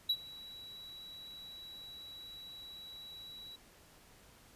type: tone with ADSR envelope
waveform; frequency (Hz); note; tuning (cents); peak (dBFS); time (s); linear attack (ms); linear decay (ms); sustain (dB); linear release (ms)
triangle; 3908; B7; -19; -25; 0.09-3.56; 9; 59; -21; 8
effects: pink hiss -61 dBFS RMS until 4.55 s + resampled to 32000 Hz